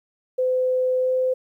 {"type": "tone with pitch glide", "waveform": "sine", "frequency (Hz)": [510, 513.3], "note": ["C5", "C5"], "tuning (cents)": [-44, -33], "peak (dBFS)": -18, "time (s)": [0.38, 1.34], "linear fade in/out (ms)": 10, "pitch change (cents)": 11, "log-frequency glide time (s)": [0.99, 1.11], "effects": ["10-bit"]}